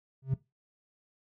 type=tone with exponential growth; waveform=triangle; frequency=133.2 Hz; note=C3; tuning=31 cents sharp; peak=-18 dBFS; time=0.22-0.34 s; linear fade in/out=5 ms; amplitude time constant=25 ms; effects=noise-tail reverb RT60 0.2 s tail -19 dB re dry + tanh soft clip ceiling -18 dBFS